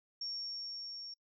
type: tone with level ramp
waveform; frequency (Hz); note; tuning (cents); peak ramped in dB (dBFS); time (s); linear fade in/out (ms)
sine; 5510; F8; -24; -37 to -44; 0.21-1.14; 5
effects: noise-tail reverb RT60 0.1 s tail -26 dB re dry